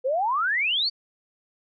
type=exponential sweep; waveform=sine; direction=up; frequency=491 to 4699 Hz; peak=-21 dBFS; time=0.04-0.9 s; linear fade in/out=20 ms; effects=none